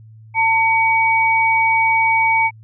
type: tone pair together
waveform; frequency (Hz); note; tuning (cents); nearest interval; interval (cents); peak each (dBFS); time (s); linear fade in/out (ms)
sine; 897 / 2260; A5 / C#7; +33 / +33; octave + major third; 1600; -15 / -15; 0.34-2.51; 50
effects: added 110 Hz sine -39 dBFS peak until 2.63 s